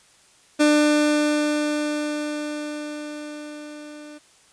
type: tone with level ramp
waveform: 30% pulse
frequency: 298.6 Hz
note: D4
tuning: 29 cents sharp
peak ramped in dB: -11 to -36 dBFS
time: 0.59-4.19 s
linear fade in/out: 20 ms
effects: white hiss -55 dBFS RMS until 4.52 s + resampled to 22050 Hz